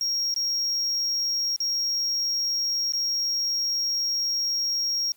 triangle tone with dropouts, 5588 Hz, F8, in tune, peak -22 dBFS, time 0.01-5.12 s, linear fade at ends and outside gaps 1 ms, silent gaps 0.341-0.362 / 1.562-1.603 / 2.922-2.935 s, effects white hiss -60 dBFS RMS until 5.16 s

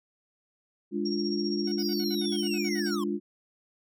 sine chord, D diminished, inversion second, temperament equal, 207.7 / 293.7 / 349.2 Hz, Ab3 / D4 / F4, 0 / 0 / 0 cents, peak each -31 / -32 / -31 dBFS, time 0.91-3.2 s, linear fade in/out 50 ms
sine tone with tremolo, 5560 Hz, F8, 9 cents flat, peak -31 dBFS, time 1.05-2.96 s, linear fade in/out 10 ms, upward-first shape triangle, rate 15 Hz, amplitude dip 80%
10% pulse tone bursts, 740 Hz, F#5, in tune, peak -37 dBFS, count 12, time 1.67-2.908 s, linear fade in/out 5 ms, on 50 ms, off 58 ms
square linear sweep, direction down, 5100 to 1017 Hz, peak -36 dBFS, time 1.79-3.04 s, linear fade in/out 5 ms
effects none

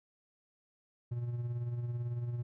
triangle tone with tremolo, 120 Hz, B2, 49 cents flat, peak -30 dBFS, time 1.11-2.43 s, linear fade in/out 10 ms, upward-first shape sine, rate 18 Hz, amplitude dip 45%, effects none

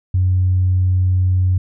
sine tone, 92 Hz, F#2, 9 cents flat, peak -11 dBFS, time 0.14-1.58 s, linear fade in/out 5 ms, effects tanh soft clip ceiling -7 dBFS

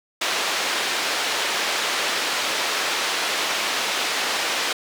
white band-pass noise, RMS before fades -24 dBFS, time 0.21-4.73 s, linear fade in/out 5 ms, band 380 to 4000 Hz, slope 12 dB/octave, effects none

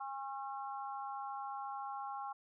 harmonic tone, 271.4 Hz, C#4, 36 cents flat, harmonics 3 / 4 / 5, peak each -42 / -45 / -49 dBFS, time 0-2.33 s, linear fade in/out 10 ms, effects none

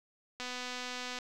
click train, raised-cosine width 0.2 ms, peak -23 dBFS, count 197, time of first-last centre 0.4-1.187 s, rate 249 Hz, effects none

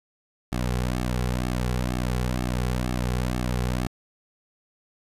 sawtooth tone with flanger, 61.74 Hz, B1, in tune, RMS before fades -26 dBFS, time 0.52-3.87 s, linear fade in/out 0 ms, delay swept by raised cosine 2 to 3.3 ms, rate 2.1 Hz, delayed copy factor -0.95, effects resampled to 32000 Hz

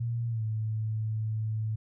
sine tone with pitch glide, 117.2 to 109.35 Hz, A#2 to A2, +10 to -10 cents, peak -28 dBFS, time 0-1.76 s, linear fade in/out 10 ms, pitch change -120 cents, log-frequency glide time 0.28-0.43 s, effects none

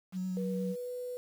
sine tone with vibrato, 185 Hz, F#3, in tune, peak -32 dBFS, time 0.12-0.76 s, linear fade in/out 50 ms, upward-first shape sine, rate 8.5 Hz, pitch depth 15 cents each way
sine tone with pitch glide, 482.6 to 495 Hz, B4 to B4, -40 to +4 cents, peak -36 dBFS, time 0.37-1.17 s, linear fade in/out 0 ms, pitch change +44 cents, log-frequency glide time 0.53-0.91 s
effects 9-bit

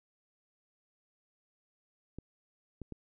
clicks, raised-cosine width 3 ms, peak -29 dBFS, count 3, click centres 2.186 / 2.817 / 2.923 s, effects none

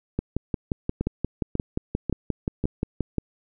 two click trains, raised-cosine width 3 ms, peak -12 / -11 dBFS, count 4 / 18, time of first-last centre 1.01-2.64 / 0.19-3.183 s, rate 1.84 / 5.68 Hz, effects none

